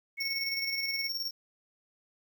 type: tone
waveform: sine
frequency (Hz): 2197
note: C#7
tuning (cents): -16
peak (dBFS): -34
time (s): 0.17-1.09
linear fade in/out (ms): 20
type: tone with tremolo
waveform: square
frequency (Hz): 5510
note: F8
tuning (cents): -24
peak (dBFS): -31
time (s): 0.2-1.31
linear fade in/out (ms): 10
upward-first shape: square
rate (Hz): 19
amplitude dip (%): 50
effects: 11-bit